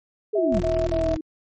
sine linear sweep, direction down, 439.9 to 161.1 Hz, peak -21 dBFS, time 0.33-0.61 s, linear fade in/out 10 ms
sine tone bursts, 649 Hz, E5, 27 cents flat, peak -21 dBFS, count 3, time 0.35-1.152 s, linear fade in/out 10 ms, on 240 ms, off 41 ms
sine tone with pitch glide, 354.5 to 315.8 Hz, F4 to D#4, +26 to +26 cents, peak -27 dBFS, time 0.38-1.21 s, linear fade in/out 5 ms, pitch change -200 cents, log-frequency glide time 0.86-1.09 s
20% pulse tone, 40.58 Hz, E1, 26 cents flat, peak -21 dBFS, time 0.52-1.17 s, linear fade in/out 10 ms
effects MP3 32 kbps

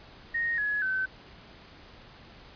sine tone with pitch steps, 1862 / 1687.8 / 1530 Hz, A#6 / G#6 / G6, -2 / +27 / -42 cents, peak -26 dBFS, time 0.34-1.06 s, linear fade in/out 10 ms, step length 240 ms, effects pink hiss -51 dBFS RMS until 2.55 s + resampled to 11025 Hz

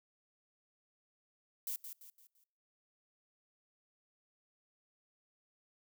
violet noise with echo, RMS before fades -39 dBFS, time 1.67-1.76 s, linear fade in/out 2 ms, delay 170 ms, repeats 4, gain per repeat -8 dB, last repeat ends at 2.44 s, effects noise-tail reverb RT60 0.8 s tail -26 dB re dry

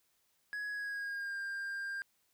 triangle tone with pitch glide, 1674 to 1596.6 Hz, G#6 to G6, +13 to +31 cents, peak -35 dBFS, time 0.53-2.02 s, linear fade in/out 0 ms, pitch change -82 cents, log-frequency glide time 0.7-1.39 s, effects white hiss -75 dBFS RMS until 2.33 s

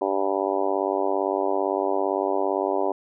harmonic tone, 97.7 Hz, G2, 5 cents flat, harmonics 3 / 4 / 5 / 6 / 7 / 8 / 9 / 10, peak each -31 / -26 / -32 / -28 / -30 / -31 / -32 / -33 dBFS, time 0.01-2.92 s, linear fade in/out 5 ms, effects none

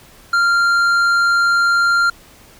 sine tone with tanh clipping, 1390 Hz, F6, 9 cents flat, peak -13 dBFS, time 0.33-2.1 s, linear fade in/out 5 ms, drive 9 dB, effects pink hiss -45 dBFS RMS until 2.59 s

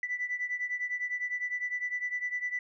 sine beating tone pair, 1977 / 1986.9 Hz, B6 / B6, +1 / +10 cents, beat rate 9.9 Hz, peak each -32 / -35 dBFS, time 0.03-2.59 s, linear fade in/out 2 ms, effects tanh soft clip ceiling -24 dBFS

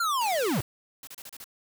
square linear sweep, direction down, 1419 to 92.5 Hz, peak -25 dBFS, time 0-0.61 s, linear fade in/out 5 ms
white high-pass noise, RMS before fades -40 dBFS, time 0.21-0.62 s, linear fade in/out 2 ms, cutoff 120 Hz, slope 48 dB/octave
white noise bursts, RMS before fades -43 dBFS, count 6, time 1.03-1.442 s, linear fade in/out 2 ms, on 42 ms, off 32 ms
effects none

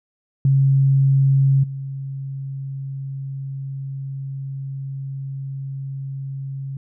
sine tone with level steps, 136.2 Hz, C#3, 30 cents flat, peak -12 / -26 dBFS, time 0.45-6.77 s, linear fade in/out 2 ms, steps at 1.63 s, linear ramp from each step 10 ms, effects none

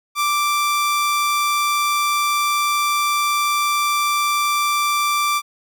sawtooth tone, 1174.7 Hz, D6, in tune, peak -13 dBFS, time 0.15-5.42 s, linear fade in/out 50 ms, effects none

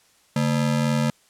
square ring-modulated tone, 185 Hz, F#3, in tune, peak -17 dBFS, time 0.36-1.1 s, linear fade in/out 0 ms, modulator 41.8 Hz, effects white hiss -59 dBFS RMS until 1.29 s + low-pass 10000 Hz 12 dB/octave

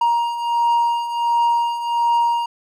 triangle beating tone pair, 940 / 941.4 Hz, A#5 / A#5, +14 / +17 cents, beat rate 1.4 Hz, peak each -21 / -15 dBFS, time 0.01-2.46 s, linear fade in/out 5 ms, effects none

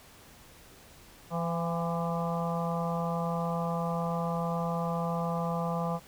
harmonic tone with a mistuned harmonic, 169.2 Hz, E3, 45 cents sharp, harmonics 1 / 3 / 4 / 5 / 6 / 7, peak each -31 / -36 / -37 / -38 / -39 / -39 dBFS, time 1.3-6 s, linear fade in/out 50 ms, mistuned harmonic 5, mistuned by -41 cents, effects pink hiss -54 dBFS RMS until 6.07 s

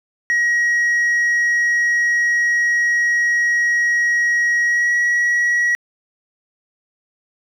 sine tone with pitch glide, 1900 to 1917.6 Hz, A#6 to A#6, +33 to +48 cents, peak -11 dBFS, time 0.3-5.75 s, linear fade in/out 0 ms, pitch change +15 cents, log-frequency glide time 4.66-4.92 s, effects tanh soft clip ceiling -13 dBFS + 8-bit

